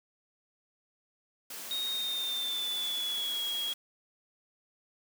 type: high-pass noise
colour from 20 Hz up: white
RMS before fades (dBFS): -42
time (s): 1.5-3.74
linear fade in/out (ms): 5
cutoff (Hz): 190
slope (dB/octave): 24
type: tone with pitch glide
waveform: sine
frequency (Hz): 3729 to 3303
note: A#7 to G#7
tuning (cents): 0 to -10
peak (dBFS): -31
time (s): 1.71-3.73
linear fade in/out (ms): 0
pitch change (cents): -210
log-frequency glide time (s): 1.87-3.44
effects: none